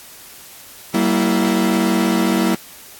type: chord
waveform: 40% pulse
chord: E diminished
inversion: first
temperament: equal with one note detuned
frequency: 191.96 / 233.1 / 329.6 Hz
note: G3 / Bb3 / E4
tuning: -36 / 0 / 0 cents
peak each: -18 dBFS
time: 0.94-2.55 s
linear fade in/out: 5 ms
effects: white hiss -40 dBFS RMS until 2.99 s + AAC 64 kbps